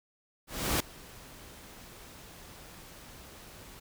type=noise with ADSR envelope; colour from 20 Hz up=pink; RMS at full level=-27 dBFS; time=0.47-3.8 s; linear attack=330 ms; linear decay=5 ms; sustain=-23 dB; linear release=11 ms; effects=none